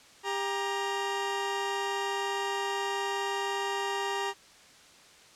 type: tone pair together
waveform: 20% pulse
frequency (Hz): 397.6 / 940.8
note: G4 / A#5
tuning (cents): +25 / +16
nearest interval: octave + minor third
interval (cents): 1491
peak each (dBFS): -27 / -28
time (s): 0.23-4.34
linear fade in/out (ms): 50
effects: white hiss -55 dBFS RMS until 5.35 s + low-pass 7000 Hz 12 dB/octave